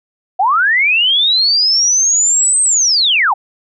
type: linear two-way sweep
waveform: sine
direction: up then down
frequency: 703 to 8372 to 703 Hz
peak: -9 dBFS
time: 0.39-3.34 s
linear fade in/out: 10 ms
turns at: 2.62 s
effects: none